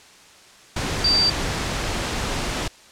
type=tone in noise; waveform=sine; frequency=4657 Hz; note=D8; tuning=15 cents flat; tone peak=-15 dBFS; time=1.04-1.3 s; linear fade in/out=5 ms; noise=pink; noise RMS=-25 dBFS; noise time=0.76-2.68 s; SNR=+7 dB; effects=white hiss -48 dBFS RMS until 2.91 s + low-pass 7000 Hz 12 dB/octave